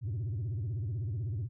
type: tone with vibrato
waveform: sine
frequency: 108 Hz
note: A2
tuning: 32 cents flat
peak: -29 dBFS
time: 0.01-1.49 s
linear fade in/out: 50 ms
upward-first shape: sine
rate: 16 Hz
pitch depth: 290 cents each way
effects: tanh soft clip ceiling -31 dBFS